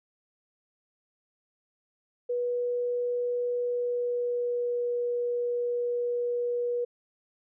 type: tone with pitch glide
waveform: sine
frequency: 487.1 to 482.9 Hz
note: B4 to B4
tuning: -24 to -39 cents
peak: -26 dBFS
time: 2.29-6.85 s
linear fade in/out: 10 ms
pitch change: -15 cents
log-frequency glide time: 3.6-4.92 s
effects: none